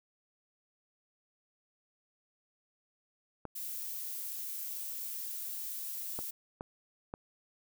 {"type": "clicks", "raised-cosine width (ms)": 1, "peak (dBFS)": -25, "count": 4, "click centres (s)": [3.453, 6.19, 6.609, 7.139]}
{"type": "noise", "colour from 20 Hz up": "violet", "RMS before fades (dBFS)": -40, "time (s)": [3.55, 6.31], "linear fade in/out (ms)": 10}
{"effects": []}